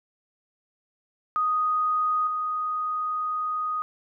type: tone with level steps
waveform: sine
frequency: 1244.5 Hz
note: D#6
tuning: in tune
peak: -21 / -25 dBFS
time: 1.36-3.82 s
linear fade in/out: 0 ms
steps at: 2.27 s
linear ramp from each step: 2 ms
effects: none